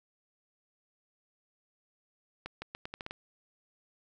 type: accelerating click train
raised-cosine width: 0.3 ms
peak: -23 dBFS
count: 8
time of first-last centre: 2.46-3.109 s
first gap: 160 ms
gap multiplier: 0.81
effects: none